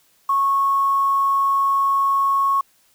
sine tone with quantisation, 1100 Hz, C#6, 14 cents flat, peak -15 dBFS, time 0.29-2.61 s, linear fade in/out 5 ms, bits 7, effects white hiss -59 dBFS RMS until 2.94 s

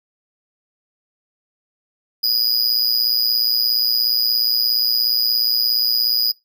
square tone with amplitude modulation, 4934 Hz, D#8, 15 cents flat, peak -12 dBFS, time 2.23-6.32 s, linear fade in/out 10 ms, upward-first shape sine, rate 117 Hz, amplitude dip 80%, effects noise-tail reverb RT60 0.2 s tail -23 dB re dry

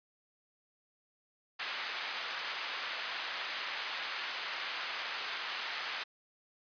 pink band-pass noise, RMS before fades -39 dBFS, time 1.59-6.04 s, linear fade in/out 10 ms, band 1300 to 4200 Hz, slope 12 dB/octave, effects resampled to 11025 Hz

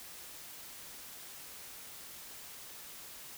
silence, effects white hiss -49 dBFS RMS until 3.37 s

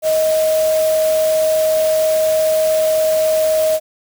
sine tone in noise, 629 Hz, D#5, 19 cents sharp, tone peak -12 dBFS, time 0.02-3.8 s, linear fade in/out 50 ms, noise white, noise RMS -27 dBFS, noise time 0.02-3.8 s, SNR +12 dB, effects none

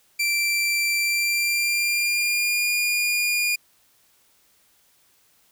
sawtooth tone with pitch glide, 2349 to 2426 Hz, D7 to D#7, 0 to -44 cents, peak -17 dBFS, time 0.19-3.56 s, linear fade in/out 10 ms, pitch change +56 cents, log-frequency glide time 0.98-2.69 s, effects white hiss -61 dBFS RMS until 5.51 s

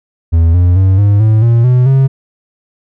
triangle tone with pitch steps, 82.7 / 88.64 / 95 / 101.82 / 109.12 / 116.96 / 125.35 / 134.35 Hz, E2 / F2 / F#2 / G#2 / A2 / A#2 / B2 / C3, +6 / +26 / +46 / -34 / -14 / +6 / +26 / +46 cents, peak -3 dBFS, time 0.32-2.08 s, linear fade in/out 20 ms, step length 220 ms, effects none

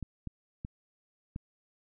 clicks, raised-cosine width 5 ms, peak -25 dBFS, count 4, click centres 0.027 / 0.273 / 0.649 / 1.361 s, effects none

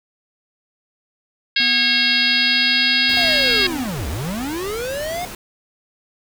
harmonic tone, 545 Hz, C#5, 29 cents flat, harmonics 3 / 4 / 5 / 6 / 7 / 8 / 9, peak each -22 / -22 / -22 / -22 / -22 / -22 / -22 dBFS, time 1.56-3.67 s, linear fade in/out 5 ms
square tone with pitch glide, 247.2 to 255.6 Hz, B3 to C4, +2 to -40 cents, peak -29 dBFS, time 1.6-3.86 s, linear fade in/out 0 ms, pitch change +58 cents, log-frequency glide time 2.23-3.37 s
pink noise, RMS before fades -33 dBFS, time 3.09-5.35 s, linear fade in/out 2 ms
square linear two-way sweep, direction down then up, 729 to 58.7 to 729 Hz, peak -24 dBFS, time 3.17-5.25 s, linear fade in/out 0 ms, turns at 4.08 s
effects none

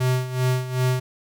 square tone with tremolo, 127.6 Hz, C3, 43 cents flat, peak -18 dBFS, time 0-1 s, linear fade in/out 10 ms, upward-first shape sine, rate 2.6 Hz, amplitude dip 75%, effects none

